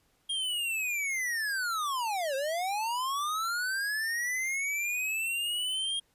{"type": "linear two-way sweep", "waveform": "square", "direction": "down then up", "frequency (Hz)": [3247, 523.3, 3247], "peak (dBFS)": -30, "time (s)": [0.29, 6], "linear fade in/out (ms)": 10, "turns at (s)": 2.35, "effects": ["pink hiss -70 dBFS RMS until 6.14 s", "resampled to 32000 Hz"]}